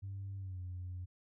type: tone with pitch glide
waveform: sine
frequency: 98 to 90.39 Hz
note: G2 to F#2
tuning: 0 to -40 cents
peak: -39 dBFS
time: 0.02-1.06 s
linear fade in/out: 20 ms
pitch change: -140 cents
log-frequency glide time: 0.37-0.6 s
effects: tanh soft clip ceiling -37 dBFS